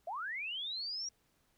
sine linear sweep, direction up, 622.3 to 5740 Hz, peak -37 dBFS, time 0.07-1.09 s, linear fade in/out 5 ms, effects pink hiss -74 dBFS RMS until 1.57 s

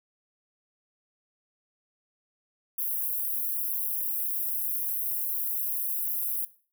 white high-pass noise, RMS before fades -30 dBFS, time 2.78-6.45 s, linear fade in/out 5 ms, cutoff 11000 Hz, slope 48 dB/octave, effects noise-tail reverb RT60 0.4 s tail -17 dB re dry

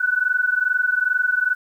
sine tone pair together, 1477.6 / 1500 Hz, F#6 / F#6, -3 / +23 cents, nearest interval unison, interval 26 cents, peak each -20 dBFS, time 0-1.55 s, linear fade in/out 10 ms, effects 9-bit

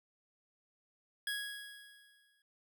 25% pulse tone with exponential decay, 1661.2 Hz, G#6, in tune, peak -30 dBFS, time 1.27-2.42 s, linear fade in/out 2 ms, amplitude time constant 250 ms, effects none

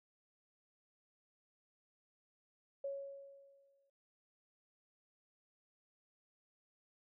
sine tone with exponential decay, 554.4 Hz, C#5, in tune, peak -37 dBFS, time 2.84-3.9 s, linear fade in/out 5 ms, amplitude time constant 230 ms, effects none

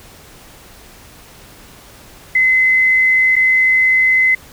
sine tone with dropouts, 2044 Hz, C7, 41 cents flat, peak -9 dBFS, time 2.35-4.35 s, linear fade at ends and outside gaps 5 ms, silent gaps 3.357-3.363 s, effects pink hiss -41 dBFS RMS until 4.52 s

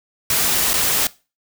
white noise with dropouts, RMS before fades -18 dBFS, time 0.3-1.07 s, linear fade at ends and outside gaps 2 ms, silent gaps 0.734-0.739 s, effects noise-tail reverb RT60 0.3 s tail -20 dB re dry

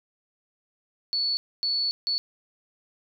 sine tone bursts at uneven times, 4435 Hz, C#8, in tune, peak -23 dBFS, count 3, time 1.13-1.37 / 1.63-1.91 / 2.07-2.18 s, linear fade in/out 0 ms, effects none

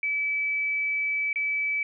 sine tone with dropouts, 2300 Hz, D7, 37 cents flat, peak -24 dBFS, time 0.03-1.83 s, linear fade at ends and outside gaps 2 ms, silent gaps 1.33-1.358 s, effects none

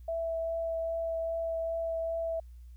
sine tone with vibrato, 659.3 Hz, E5, in tune, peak -30 dBFS, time 0.08-2.4 s, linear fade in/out 5 ms, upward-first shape triangle, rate 2.5 Hz, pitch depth 10 cents each way, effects added 60 Hz sine -46 dBFS peak until 2.76 s + white hiss -74 dBFS RMS until 2.76 s

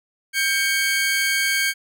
sawtooth tone pair together, 1585.6 / 2232 Hz, G6 / C#7, +19 / +11 cents, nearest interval tritone, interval 592 cents, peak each -18 dBFS, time 0.33-1.74 s, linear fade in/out 50 ms, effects none

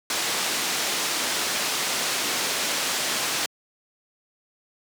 white low-pass noise, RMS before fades -26 dBFS, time 0.1-3.46 s, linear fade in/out 2 ms, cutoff 6700 Hz, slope 12 dB/octave, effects high-pass 200 Hz 12 dB/octave

